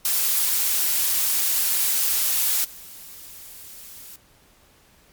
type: noise with level steps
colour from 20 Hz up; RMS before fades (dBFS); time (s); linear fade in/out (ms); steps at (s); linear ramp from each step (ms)
blue; -21 / -41; 0.05-4.16; 2; 2.64; 10
effects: pink hiss -56 dBFS RMS until 5.12 s + MP3 96 kbps